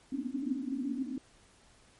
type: band-pass noise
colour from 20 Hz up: white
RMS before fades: -35 dBFS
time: 0.12-1.18 s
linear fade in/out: 2 ms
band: 240 to 290 Hz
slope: 96 dB/octave
effects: pink hiss -62 dBFS RMS until 1.99 s + MP3 48 kbps